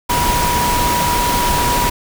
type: tone in noise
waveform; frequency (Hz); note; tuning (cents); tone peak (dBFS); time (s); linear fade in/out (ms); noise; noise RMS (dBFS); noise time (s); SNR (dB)
sine; 969; B5; -33; -16; 0.09-1.9; 10; pink; -18; 0.09-1.9; -1
effects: none